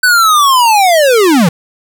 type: linear sweep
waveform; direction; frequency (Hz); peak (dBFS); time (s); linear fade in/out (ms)
square; down; 1520 to 150; -6; 0.03-1.49; 5
effects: none